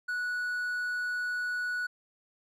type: tone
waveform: triangle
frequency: 1471 Hz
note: F#6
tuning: 11 cents flat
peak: -28 dBFS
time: 0.08-1.87 s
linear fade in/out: 10 ms
effects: none